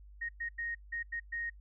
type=tone bursts at uneven times; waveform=sine; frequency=1864.7 Hz; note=A#6; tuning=in tune; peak=-35 dBFS; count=6; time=0.21-0.29 / 0.4-0.49 / 0.58-0.75 / 0.92-1.03 / 1.12-1.2 / 1.32-1.5 s; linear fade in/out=10 ms; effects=noise-tail reverb RT60 0.1 s tail -23 dB re dry + added 50 Hz sine -51 dBFS peak until 1.6 s